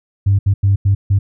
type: tone bursts at uneven times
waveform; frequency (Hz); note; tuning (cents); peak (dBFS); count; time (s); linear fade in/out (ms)
sine; 98.9; G2; +16; -8; 5; 0.26-0.39 / 0.46-0.54 / 0.63-0.76 / 0.85-0.95 / 1.1-1.19; 10
effects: tanh soft clip ceiling -5 dBFS